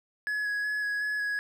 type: tone with vibrato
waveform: triangle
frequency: 1682 Hz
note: G#6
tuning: 22 cents sharp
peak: -26 dBFS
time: 0.27-1.39 s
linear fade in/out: 0 ms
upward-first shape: square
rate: 2.7 Hz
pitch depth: 13 cents each way
effects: none